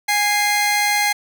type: tone pair together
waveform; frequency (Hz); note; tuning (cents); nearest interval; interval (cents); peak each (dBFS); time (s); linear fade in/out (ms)
sawtooth; 824.6 / 2093; G#5 / C7; -13 / 0; octave + major third; 1613; -15; 0.08-1.13; 10
effects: none